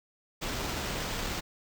pink noise with sample-and-hold, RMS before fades -34 dBFS, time 0.41-1.41 s, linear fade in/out 20 ms, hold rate 11025 Hz, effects none

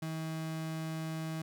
35% pulse tone, 160 Hz, D#3, 49 cents sharp, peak -34 dBFS, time 0.02-1.42 s, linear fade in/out 5 ms, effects none

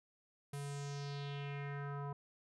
square tone with low-pass filter sweep, 142.1 Hz, C#3, 43 cents sharp, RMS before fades -43 dBFS, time 0.53-2.13 s, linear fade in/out 5 ms, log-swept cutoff 11000 to 1000 Hz, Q 3, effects none

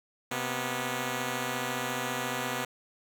5% pulse tone pair together, 129.2 / 244 Hz, C3 / B3, -21 / -21 cents, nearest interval major seventh, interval 1100 cents, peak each -23 / -21 dBFS, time 0.31-2.65 s, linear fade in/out 5 ms, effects none

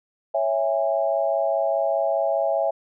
sine chord, C# minor, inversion none, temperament equal with one note detuned, 554.4 / 659.3 / 819.2 Hz, C#5 / E5 / G#5, 0 / 0 / -24 cents, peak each -24 / -22 / -27 dBFS, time 0.34-2.71 s, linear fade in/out 10 ms, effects none

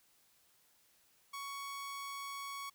sawtooth tone, 1115 Hz, C#6, 10 cents sharp, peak -38 dBFS, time 1.33-2.7 s, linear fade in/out 10 ms, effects white hiss -70 dBFS RMS until 2.74 s

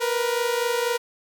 sawtooth tone pair together, 469.8 / 493.9 Hz, A#4 / B4, +13 / 0 cents, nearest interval minor second, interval 87 cents, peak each -20 / -22 dBFS, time 0-0.98 s, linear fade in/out 20 ms, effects none

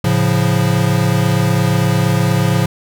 square chord, A augmented, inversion none, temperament equal, 110 / 138.59 / 174.61 Hz, A2 / C#3 / E#3, 0 / 0 / 0 cents, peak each -17 dBFS, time 0.04-2.66 s, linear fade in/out 5 ms, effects none

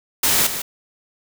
white noise with echo, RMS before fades -17 dBFS, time 0.23-0.47 s, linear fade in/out 5 ms, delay 150 ms, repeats 1, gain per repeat -9 dB, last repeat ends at 0.62 s, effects none

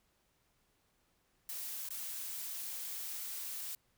blue noise with dropouts, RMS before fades -42 dBFS, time 1.49-3.75 s, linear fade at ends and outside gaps 2 ms, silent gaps 1.889-1.905 s, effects pink hiss -75 dBFS RMS until 3.97 s

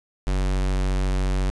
square tone, 47.06 Hz, F#1, 30 cents sharp, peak -21 dBFS, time 0.27-1.5 s, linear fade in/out 0 ms, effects resampled to 22050 Hz + 8-bit

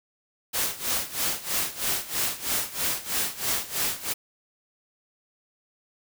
white noise with tremolo, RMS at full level -25 dBFS, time 0.53-4.14 s, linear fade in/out 20 ms, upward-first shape sine, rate 3.1 Hz, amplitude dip 85%, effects none

